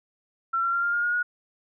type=tone with pitch steps; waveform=sine; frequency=1353 / 1368.7 / 1384.6 / 1400.7 / 1417 / 1433.5 / 1450.1 Hz; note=E6 / F6 / F6 / F6 / F6 / F6 / F#6; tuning=+45 / -35 / -15 / +5 / +25 / +45 / -35 cents; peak=-22 dBFS; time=0.53-1.23 s; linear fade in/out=10 ms; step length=100 ms; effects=none